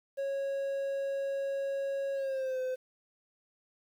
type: tone with pitch glide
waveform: triangle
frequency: 550 to 513.2 Hz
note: C#5 to C5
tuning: -14 to -34 cents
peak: -29 dBFS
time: 0.17-2.76 s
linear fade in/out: 20 ms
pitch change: -120 cents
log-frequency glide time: 2.14-2.6 s
effects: 10-bit